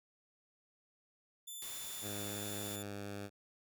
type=tone; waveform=10% pulse; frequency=3520 Hz; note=A7; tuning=in tune; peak=-37 dBFS; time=1.47-2.83 s; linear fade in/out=10 ms
type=noise; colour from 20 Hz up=white; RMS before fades=-48 dBFS; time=1.62-2.76 s; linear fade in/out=2 ms
type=tone with pitch glide; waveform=10% pulse; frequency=102.9 to 100.96 Hz; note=G#2 to G#2; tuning=-16 to -48 cents; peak=-34 dBFS; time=2.01-3.3 s; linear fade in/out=50 ms; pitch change=-32 cents; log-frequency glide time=2.62-3.01 s
effects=none